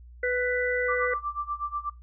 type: harmonic tone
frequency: 495.6 Hz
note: B4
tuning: 6 cents sharp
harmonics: 1 / 3 / 4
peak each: -26 / -30 / -29 dBFS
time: 0.23-1.14 s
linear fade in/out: 5 ms
type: tone with tremolo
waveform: sine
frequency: 1174.7 Hz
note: D6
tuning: in tune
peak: -26 dBFS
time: 0.88-1.9 s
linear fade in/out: 10 ms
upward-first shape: sine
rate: 8.2 Hz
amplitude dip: 90%
effects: noise-tail reverb RT60 0.2 s tail -20 dB re dry + added 60 Hz sine -45 dBFS peak until 2.02 s